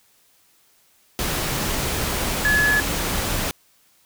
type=tone in noise; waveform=sine; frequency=1703 Hz; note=G#6; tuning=43 cents sharp; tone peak=-16 dBFS; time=2.45-2.8 s; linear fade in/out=0 ms; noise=pink; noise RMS=-24 dBFS; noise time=1.19-3.51 s; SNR=+5 dB; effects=white hiss -59 dBFS RMS until 4.05 s